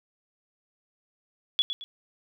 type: tone with echo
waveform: sine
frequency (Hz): 3391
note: G#7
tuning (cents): +35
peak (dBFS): -19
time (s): 1.59-1.62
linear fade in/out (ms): 0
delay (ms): 110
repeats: 2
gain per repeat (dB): -9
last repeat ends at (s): 1.84
effects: none